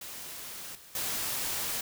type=noise with level steps; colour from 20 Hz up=white; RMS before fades=-42 / -52 / -33 dBFS; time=0.01-1.81 s; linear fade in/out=5 ms; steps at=0.75 / 0.95 s; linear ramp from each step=2 ms; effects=none